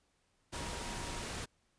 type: tone in noise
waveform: sine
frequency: 948 Hz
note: A#5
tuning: 29 cents sharp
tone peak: -49 dBFS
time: 0.53-1.23 s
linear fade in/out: 20 ms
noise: pink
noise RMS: -41 dBFS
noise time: 0.52-1.46 s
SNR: -11 dB
effects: pink hiss -75 dBFS RMS until 1.78 s + resampled to 22050 Hz